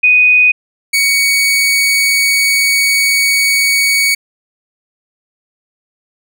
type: tone pair in turn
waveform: sine / sawtooth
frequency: 2489 / 2241 Hz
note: D#7 / C#7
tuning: 0 / +18 cents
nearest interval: major second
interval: 182 cents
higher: first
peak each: -5 / -6 dBFS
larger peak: first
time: 0.03-0.52 / 0.93-4.15 s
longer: second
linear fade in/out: 10 ms
effects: none